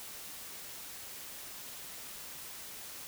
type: silence
effects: white hiss -46 dBFS RMS until 3.07 s